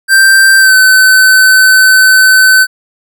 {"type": "tone with pitch glide", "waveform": "square", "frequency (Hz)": [1568, 1521.6], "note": ["G6", "F#6"], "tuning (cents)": [0, 48], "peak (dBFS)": -3, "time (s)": [0.08, 2.67], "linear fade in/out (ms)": 50, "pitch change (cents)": -52, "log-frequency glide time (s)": [0.58, 0.75], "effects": []}